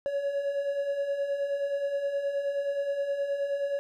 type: beating tone pair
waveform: triangle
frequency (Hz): 554.4 / 563.9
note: C#5 / C#5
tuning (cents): 0 / +30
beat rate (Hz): 9.5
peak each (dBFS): -34 / -26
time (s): 0.06-3.79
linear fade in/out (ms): 0
effects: none